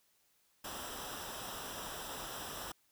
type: noise with comb filter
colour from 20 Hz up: pink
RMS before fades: -44 dBFS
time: 0.64-2.72 s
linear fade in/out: 5 ms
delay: 0.45 ms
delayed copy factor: -0.7
effects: white hiss -73 dBFS RMS until 2.91 s